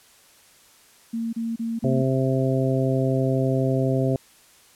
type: tone bursts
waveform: sine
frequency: 228.9 Hz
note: A#3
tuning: 31 cents flat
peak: -24 dBFS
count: 4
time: 1.13-2.023 s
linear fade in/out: 10 ms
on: 200 ms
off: 31 ms
type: harmonic tone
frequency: 132 Hz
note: C3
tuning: 16 cents sharp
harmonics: 1 / 2 / 3 / 4 / 5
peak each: -22 / -25 / -27 / -28 / -29 dBFS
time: 1.84-4.16 s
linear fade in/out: 2 ms
effects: white hiss -54 dBFS RMS until 4.75 s + low-pass 12000 Hz 12 dB/octave